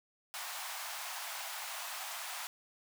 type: high-pass noise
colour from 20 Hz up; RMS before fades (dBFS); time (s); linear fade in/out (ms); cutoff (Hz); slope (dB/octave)
pink; -42; 0.34-2.47; 0; 690; 48
effects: none